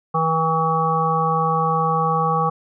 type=harmonic tone; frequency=161.4 Hz; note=E3; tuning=36 cents flat; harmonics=1 / 3 / 5 / 7 / 8; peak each=-23 / -25 / -22 / -20 / -30 dBFS; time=0.14-2.5 s; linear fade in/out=10 ms; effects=none